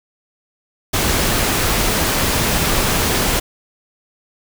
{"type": "noise", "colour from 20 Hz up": "pink", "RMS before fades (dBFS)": -17, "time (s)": [0.93, 3.4], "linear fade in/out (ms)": 10, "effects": []}